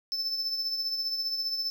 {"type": "tone with tremolo", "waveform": "triangle", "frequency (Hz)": 5274, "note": "E8", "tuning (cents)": 0, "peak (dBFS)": -25, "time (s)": [0.12, 1.7], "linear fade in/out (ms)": 0, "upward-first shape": "triangle", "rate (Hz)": 15, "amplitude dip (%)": 55, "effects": ["10-bit"]}